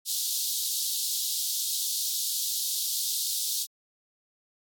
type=high-pass noise; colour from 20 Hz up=pink; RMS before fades=-29 dBFS; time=0.05-3.67 s; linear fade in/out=50 ms; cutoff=3600 Hz; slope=48 dB/octave; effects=AAC 64 kbps